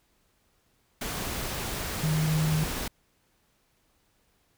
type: tone in noise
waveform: sine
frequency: 155.56 Hz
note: D#3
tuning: in tune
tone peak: -23 dBFS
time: 2.03-2.64 s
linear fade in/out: 5 ms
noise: pink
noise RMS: -33 dBFS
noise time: 1.01-2.88 s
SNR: +7 dB
effects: pink hiss -69 dBFS RMS until 4.57 s